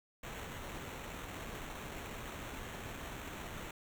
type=noise with sample-and-hold; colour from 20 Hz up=pink; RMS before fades=-45 dBFS; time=0.23-3.71 s; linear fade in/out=5 ms; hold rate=4900 Hz; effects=none